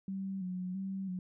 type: tone with vibrato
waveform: sine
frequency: 187.7 Hz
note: F#3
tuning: 25 cents sharp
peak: -35 dBFS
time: 0.08-1.19 s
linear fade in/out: 2 ms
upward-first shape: square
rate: 1.5 Hz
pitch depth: 47 cents each way
effects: none